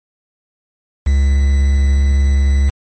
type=tone with quantisation; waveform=triangle; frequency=69.1 Hz; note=C#2; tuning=5 cents flat; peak=-7 dBFS; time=1.06-2.7 s; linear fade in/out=10 ms; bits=5; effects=MP3 32 kbps